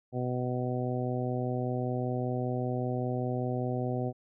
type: harmonic tone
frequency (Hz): 125.1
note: B2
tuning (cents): +23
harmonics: 1 / 2 / 3 / 4 / 5 / 6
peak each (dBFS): -32 / -35 / -37 / -38 / -39 / -40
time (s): 0.12-4.13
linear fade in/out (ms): 50
effects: none